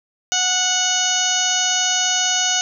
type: harmonic tone with a mistuned harmonic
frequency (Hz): 735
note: F#5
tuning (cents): -12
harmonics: 1 / 2 / 3 / 4 / 5 / 6 / 7 / 8 / 9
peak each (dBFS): -26 / -26 / -32 / -22 / -28 / -30 / -29 / -23 / -22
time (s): 0.32-2.61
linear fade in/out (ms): 0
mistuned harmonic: 8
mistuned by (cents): +28
effects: none